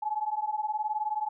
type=beating tone pair; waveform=sine; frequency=844 / 863 Hz; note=G#5 / A5; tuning=+28 / -34 cents; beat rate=19 Hz; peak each=-31 dBFS; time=0.02-1.29 s; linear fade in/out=10 ms; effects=none